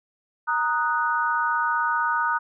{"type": "chord", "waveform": "sine", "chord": "D# minor", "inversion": "second", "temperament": "equal", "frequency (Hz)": [932.3, 1244.5, 1480], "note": ["A#5", "D#6", "F#6"], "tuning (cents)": [0, 0, 0], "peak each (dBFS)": -25, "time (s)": [0.47, 2.39], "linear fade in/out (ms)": 20, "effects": []}